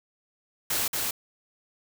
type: noise with echo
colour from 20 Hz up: white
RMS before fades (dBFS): -27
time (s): 0.7-0.88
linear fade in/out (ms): 5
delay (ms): 230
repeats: 1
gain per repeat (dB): -2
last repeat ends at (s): 1.11
effects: none